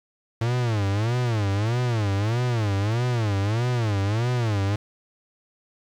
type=tone with vibrato; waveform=45% pulse; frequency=110.7 Hz; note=A2; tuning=11 cents sharp; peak=-21 dBFS; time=0.41-4.76 s; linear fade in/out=5 ms; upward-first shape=sine; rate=1.6 Hz; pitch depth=210 cents each way; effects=low-pass 6000 Hz 12 dB/octave + 8-bit